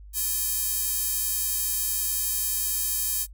square tone with high-pass filter, 349.2 Hz, F4, in tune, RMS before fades -27 dBFS, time 0.13-3.27 s, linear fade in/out 50 ms, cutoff 9700 Hz, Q 0.79, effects noise-tail reverb RT60 0.1 s tail -24 dB re dry + added 50 Hz sine -42 dBFS peak until 3.33 s

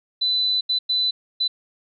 sine tone bursts at uneven times, 4001 Hz, B7, 22 cents sharp, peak -18 dBFS, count 4, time 0.21-0.61 / 0.69-0.79 / 0.89-1.11 / 1.4-1.48 s, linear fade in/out 10 ms, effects none

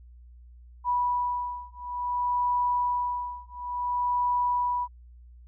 sine beating tone pair, 980 / 980.57 Hz, B5 / B5, -14 / -13 cents, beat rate 0.57 Hz, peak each -28 dBFS, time 0.84-4.88 s, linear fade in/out 50 ms, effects added 60 Hz sine -47 dBFS peak until 5.47 s

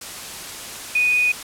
sine tone in noise, 2479 Hz, D#7, 7 cents flat, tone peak -15 dBFS, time 0.95-1.32 s, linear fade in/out 5 ms, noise white, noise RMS -33 dBFS, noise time 0.01-1.43 s, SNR +15 dB, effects low-pass 11000 Hz 12 dB/octave

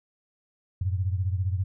sine beating tone pair, 90.8 / 105.8 Hz, F#2 / G#2, -32 / +33 cents, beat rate 15 Hz, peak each -25 / -30 dBFS, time 0.81-1.64 s, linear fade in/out 5 ms, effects none

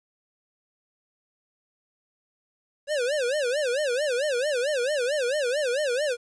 square tone with vibrato, 540 Hz, C#5, 45 cents flat, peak -24 dBFS, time 2.87-6.17 s, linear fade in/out 50 ms, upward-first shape sine, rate 4.5 Hz, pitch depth 220 cents each way, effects resampled to 22050 Hz + 10-bit

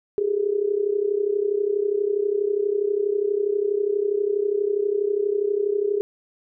sine tone with amplitude modulation, 408.6 Hz, G#4, 28 cents flat, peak -16 dBFS, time 0.18-6.01 s, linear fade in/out 0 ms, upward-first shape sine, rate 32.3 Hz, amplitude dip 80%, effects none

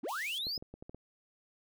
triangle linear sweep, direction up, 192.5 to 5200 Hz, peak -33 dBFS, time 0.03-0.58 s, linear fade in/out 10 ms
pink high-pass noise, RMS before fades -48 dBFS, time 0.08-0.39 s, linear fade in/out 10 ms, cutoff 2700 Hz, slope 96 dB/octave
clicks, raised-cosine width 2 ms, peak -33 dBFS, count 7, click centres 0.469 / 0.578 / 0.625 / 0.74 / 0.825 / 0.895 / 0.946 s
effects none

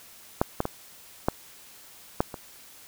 clicks, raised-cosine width 1 ms, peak -6 / -10 / -14 / -7 / -7 / -21 dBFS, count 6, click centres 0.415 / 0.604 / 0.654 / 1.285 / 2.205 / 2.342 s, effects white hiss -50 dBFS RMS until 2.87 s

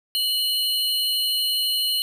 square tone pair together, 2960 / 4186 Hz, F#7 / C8, 0 / 0 cents, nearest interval tritone, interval 600 cents, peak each -24 dBFS, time 0.15-2.02 s, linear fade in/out 0 ms, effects none

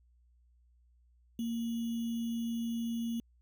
sine tone with sample-and-hold, 231.4 Hz, A#3, 13 cents flat, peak -32 dBFS, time 1.39-3.2 s, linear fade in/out 2 ms, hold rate 3150 Hz, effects added 60 Hz sine -63 dBFS peak until 3.41 s

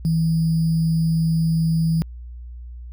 sine tone with sample-and-hold, 162.6 Hz, E3, 23 cents flat, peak -16 dBFS, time 0.05-2.02 s, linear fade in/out 0 ms, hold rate 4900 Hz, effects added 60 Hz sine -33 dBFS peak until 2.92 s

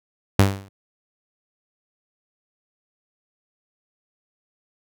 sawtooth tone with exponential decay, 98 Hz, G2, in tune, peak -5 dBFS, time 0.39-0.69 s, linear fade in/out 5 ms, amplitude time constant 65 ms, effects none

